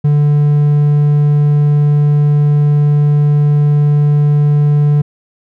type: tone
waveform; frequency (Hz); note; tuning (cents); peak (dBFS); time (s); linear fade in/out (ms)
triangle; 146.83; D3; 0; -5; 0.04-5.02; 10
effects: none